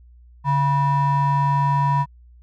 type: ring-modulated tone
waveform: triangle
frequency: 415.3 Hz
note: G#4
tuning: in tune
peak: -11 dBFS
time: 0.44-2.06 s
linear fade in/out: 50 ms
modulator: 558 Hz
effects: added 60 Hz sine -45 dBFS peak until 2.42 s